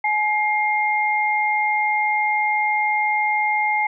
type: tone pair together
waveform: sine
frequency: 846 / 2120 Hz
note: G#5 / C7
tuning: +32 / +22 cents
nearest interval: octave + major third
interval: 1590 cents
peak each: -20 dBFS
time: 0.04-3.87 s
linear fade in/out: 5 ms
effects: none